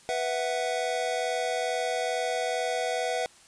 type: chord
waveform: square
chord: B suspended fourth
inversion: none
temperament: just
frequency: 493.9 / 658.5 / 740.8 Hz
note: B4 / E5 / F#5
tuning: 0 / -2 / +2 cents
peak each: -32 dBFS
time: 0.09-3.26 s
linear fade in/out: 0 ms
effects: white hiss -55 dBFS RMS until 3.47 s + resampled to 22050 Hz

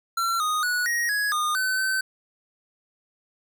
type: tone with pitch steps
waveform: square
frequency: 1358 / 1241 / 1468 / 1883 / 1670 / 1221 / 1519 / 1535 Hz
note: F6 / D#6 / F#6 / A#6 / G#6 / D#6 / F#6 / G6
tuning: -49 / -5 / -14 / +17 / +9 / -33 / +45 / -37 cents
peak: -23 dBFS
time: 0.17-2.01 s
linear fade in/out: 5 ms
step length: 230 ms
effects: none

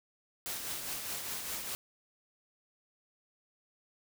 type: noise with tremolo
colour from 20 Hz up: white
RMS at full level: -37 dBFS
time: 0.46-1.75 s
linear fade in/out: 0 ms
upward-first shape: triangle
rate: 4.9 Hz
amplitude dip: 45%
effects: none

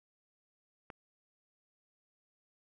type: click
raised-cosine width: 0.5 ms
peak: -30 dBFS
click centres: 0.902 s
effects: none

